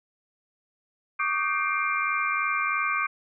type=tone cluster; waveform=sine; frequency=1134 / 1217 / 1554 / 2122 / 2366 Hz; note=C#6 / D#6 / G6 / C7 / D7; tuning=+39 / -39 / -16 / +24 / +12 cents; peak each=-30 / -29 / -31 / -32 / -29 dBFS; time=1.19-3.07 s; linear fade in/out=10 ms; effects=none